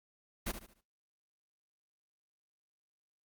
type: noise with echo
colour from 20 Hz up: pink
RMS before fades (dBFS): -35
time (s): 0.46-0.52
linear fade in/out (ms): 10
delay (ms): 73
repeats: 4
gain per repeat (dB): -9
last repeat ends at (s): 0.812
effects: noise-tail reverb RT60 0.3 s tail -21 dB re dry + Opus 32 kbps